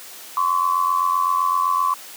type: tone pair together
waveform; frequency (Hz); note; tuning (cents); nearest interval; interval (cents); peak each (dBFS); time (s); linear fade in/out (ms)
sine; 1042.2 / 1130; C6 / C#6; -7 / +33; minor second; 140; -20 / -19; 0.37-1.94; 2
effects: white hiss -39 dBFS RMS until 2.16 s + high-pass 300 Hz 12 dB/octave